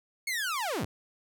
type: linear sweep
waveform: sawtooth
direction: down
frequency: 2217 to 55 Hz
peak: -26 dBFS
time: 0.27-0.85 s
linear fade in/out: 5 ms
effects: none